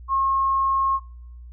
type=tone; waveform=sine; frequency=1080 Hz; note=C#6; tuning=45 cents flat; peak=-18 dBFS; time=0.08-1 s; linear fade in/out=50 ms; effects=noise-tail reverb RT60 0.7 s tail -21 dB re dry + added 60 Hz sine -38 dBFS peak until 1.52 s